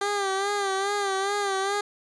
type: tone with vibrato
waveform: 15% pulse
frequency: 396.8 Hz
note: G4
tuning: 21 cents sharp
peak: -18 dBFS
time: 0.01-1.81 s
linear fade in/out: 5 ms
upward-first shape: sine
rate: 2.4 Hz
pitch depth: 61 cents each way
effects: resampled to 22050 Hz